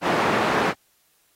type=band-pass noise; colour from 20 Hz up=white; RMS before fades=-22 dBFS; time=0.01-0.74 s; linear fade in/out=50 ms; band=170 to 1200 Hz; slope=12 dB/octave; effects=white hiss -64 dBFS RMS until 1.35 s + AAC 48 kbps